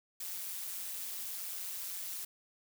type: noise with amplitude modulation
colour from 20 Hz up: blue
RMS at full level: -38 dBFS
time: 0.2-2.25 s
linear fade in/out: 5 ms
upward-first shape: sine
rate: 185 Hz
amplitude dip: 65%
effects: none